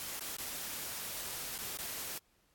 white noise with dropouts, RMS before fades -41 dBFS, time 0-2.18 s, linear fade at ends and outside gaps 1 ms, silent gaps 0.195-0.208 / 0.368-0.384 / 1.58-1.587 / 1.773-1.787 s, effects pink hiss -72 dBFS RMS until 2.54 s + AAC 64 kbps

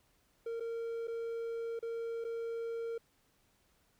triangle tone with dropouts, 460.8 Hz, A#4, 20 cents flat, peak -34 dBFS, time 0.46-2.98 s, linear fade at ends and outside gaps 5 ms, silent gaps 0.599-0.605 / 1.073-1.08 / 1.792-1.826 / 2.242-2.248 s, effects pink hiss -72 dBFS RMS until 3.99 s

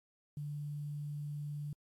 sine tone with quantisation, 146.83 Hz, D3, in tune, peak -38 dBFS, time 0.37-1.73 s, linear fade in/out 2 ms, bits 11, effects AAC 64 kbps

